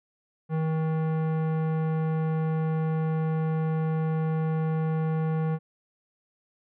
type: tone with tanh clipping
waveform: sine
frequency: 158.9 Hz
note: D#3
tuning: 37 cents sharp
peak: -26 dBFS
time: 0.49-5.59 s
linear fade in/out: 50 ms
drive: 17 dB
effects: none